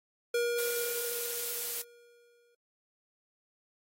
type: tone with exponential decay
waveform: square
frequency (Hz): 476.2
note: A#4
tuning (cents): +37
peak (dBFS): -27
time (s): 0.34-2.55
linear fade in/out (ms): 5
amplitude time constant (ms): 480
type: noise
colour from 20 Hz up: blue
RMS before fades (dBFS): -35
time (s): 0.58-1.82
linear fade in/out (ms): 5
effects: AAC 48 kbps